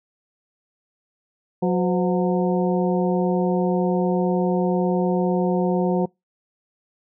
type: harmonic tone with a mistuned harmonic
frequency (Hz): 182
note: F#3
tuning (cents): -28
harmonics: 1 / 2 / 3 / 4 / 5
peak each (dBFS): -20 / -23 / -26 / -29 / -31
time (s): 1.62-6.06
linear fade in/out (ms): 10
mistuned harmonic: 3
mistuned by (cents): -94
effects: noise-tail reverb RT60 0.2 s tail -26 dB re dry